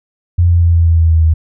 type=tone with pitch steps; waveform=sine; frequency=87 / 85.95 / 84.91 / 83.89 / 82.88 / 81.88 / 80.89 / 79.92 Hz; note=F2 / F2 / F2 / E2 / E2 / E2 / E2 / D#2; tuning=-6 / -27 / -48 / +31 / +10 / -11 / -32 / +47 cents; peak=-6 dBFS; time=0.38-1.34 s; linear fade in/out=10 ms; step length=120 ms; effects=none